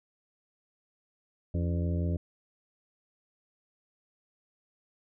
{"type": "harmonic tone with a mistuned harmonic", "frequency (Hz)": 85.7, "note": "F2", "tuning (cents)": -32, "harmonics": [1, 2, 3, 4, 5, 6, 7], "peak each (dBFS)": [-28, -33, -39, -42, -45, -46, -44], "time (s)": [1.54, 2.17], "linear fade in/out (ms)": 5, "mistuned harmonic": 3, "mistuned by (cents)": 96, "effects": []}